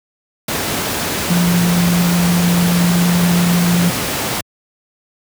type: tone in noise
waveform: sine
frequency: 174.61 Hz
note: F3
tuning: in tune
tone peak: -11 dBFS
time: 1.3-3.9 s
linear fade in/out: 5 ms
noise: pink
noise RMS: -19 dBFS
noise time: 0.48-4.41 s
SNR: +5 dB
effects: high-pass 100 Hz 12 dB/octave